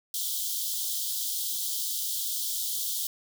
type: high-pass noise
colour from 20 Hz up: white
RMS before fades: -31 dBFS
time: 0.14-3.07 s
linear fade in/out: 2 ms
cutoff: 3100 Hz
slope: 96 dB/octave
effects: none